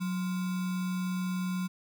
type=tone with sample-and-hold; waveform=sine; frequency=183.1 Hz; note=F#3; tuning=18 cents flat; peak=-29 dBFS; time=0-1.68 s; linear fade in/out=20 ms; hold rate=1225 Hz; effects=none